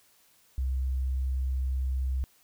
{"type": "tone", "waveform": "sine", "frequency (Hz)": 65.41, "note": "C2", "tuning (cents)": 0, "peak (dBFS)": -25, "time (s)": [0.58, 2.24], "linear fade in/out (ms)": 0, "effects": ["tanh soft clip ceiling -22 dBFS", "white hiss -63 dBFS RMS until 2.43 s"]}